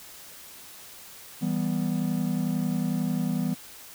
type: chord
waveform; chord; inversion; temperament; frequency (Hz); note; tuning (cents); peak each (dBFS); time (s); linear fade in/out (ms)
triangle; E minor; none; equal; 164.81 / 196 / 246.9; E3 / G3 / B3; 0 / 0 / 0; -27; 1.41-3.55; 20
effects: white hiss -46 dBFS RMS until 3.94 s